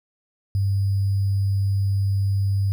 sine tone with sample-and-hold, 98.3 Hz, G2, 5 cents sharp, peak -18 dBFS, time 0.55-2.72 s, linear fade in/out 0 ms, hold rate 4900 Hz, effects none

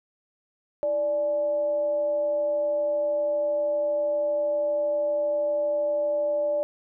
sine tone with frequency modulation, 587.3 Hz, D5, in tune, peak -22 dBFS, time 0.83-6.63 s, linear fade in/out 0 ms, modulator 262 Hz, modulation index 0.21, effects none

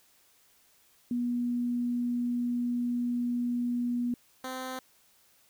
sine / 10% pulse tone pair in turn, 242.2 / 258.4 Hz, B3 / C4, -34 / -21 cents, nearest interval minor second, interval 113 cents, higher second, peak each -27 dBFS, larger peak neither, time 1.11-4.14 / 4.44-4.79 s, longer first, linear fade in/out 2 ms, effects white hiss -64 dBFS RMS until 5.49 s

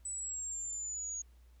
sine exponential sweep, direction down, 7970 to 6645 Hz, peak -37 dBFS, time 0.05-1.22 s, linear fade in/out 5 ms, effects added 60 Hz sine -57 dBFS peak until 1.6 s + pink hiss -73 dBFS RMS until 1.6 s

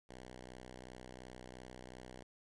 5% pulse tone with vibrato, 62.8 Hz, B1, 30 cents sharp, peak -39 dBFS, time 0.09-2.23 s, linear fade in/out 5 ms, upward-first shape sine, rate 18 Hz, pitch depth 70 cents each way, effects resampled to 22050 Hz + 13-bit

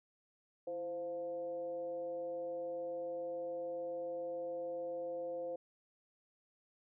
sine tone with frequency modulation, 519 Hz, C5, 14 cents flat, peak -38 dBFS, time 0.67-5.56 s, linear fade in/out 5 ms, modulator 185 Hz, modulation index 0.53, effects none

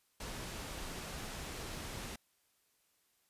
pink low-pass noise, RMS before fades -44 dBFS, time 0.2-2.16 s, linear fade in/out 5 ms, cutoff 11000 Hz, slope 12 dB/octave, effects white hiss -75 dBFS RMS until 3.29 s + resampled to 32000 Hz

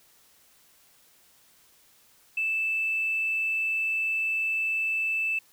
triangle tone with tanh clipping, 2637 Hz, E7, in tune, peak -24 dBFS, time 2.37-5.39 s, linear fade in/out 5 ms, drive 1 dB, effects white hiss -60 dBFS RMS until 5.52 s

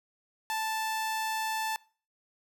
sawtooth tone, 880 Hz, A5, in tune, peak -26 dBFS, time 0.5-1.76 s, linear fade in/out 0 ms, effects noise-tail reverb RT60 0.4 s tail -23 dB re dry

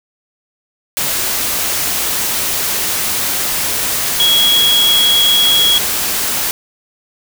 sine tone in noise, 3322 Hz, G#7, in tune, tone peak -9 dBFS, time 4.2-5.78 s, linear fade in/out 0 ms, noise white, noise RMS -17 dBFS, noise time 0.97-6.51 s, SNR +5 dB, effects none

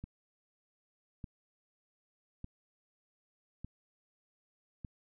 click train, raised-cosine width 5 ms, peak -30 dBFS, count 5, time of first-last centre 0.04-4.848 s, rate 0.832 Hz, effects none

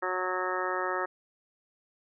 harmonic tone, 183.7 Hz, F#3, 12 cents flat, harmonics 2 / 3 / 4 / 5 / 6 / 7 / 8 / 9 / 10, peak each -35 / -36 / -39 / -37 / -38 / -34 / -46 / -38 / -38 dBFS, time 0.02-1.06 s, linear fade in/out 10 ms, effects none

